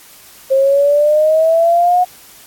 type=exponential sweep; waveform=sine; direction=up; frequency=531 to 730 Hz; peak=-8 dBFS; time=0.5-2.05 s; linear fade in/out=20 ms; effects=white hiss -41 dBFS RMS until 2.46 s + AAC 64 kbps